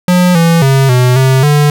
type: tone with pitch steps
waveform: square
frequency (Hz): 179.5 / 167 / 135.2 / 125.2 / 132 / 147.3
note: F3 / E3 / C#3 / B2 / C3 / D3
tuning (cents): +48 / +23 / -43 / +24 / +16 / +6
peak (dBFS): -6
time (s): 0.08-1.7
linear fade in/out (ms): 2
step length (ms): 270
effects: none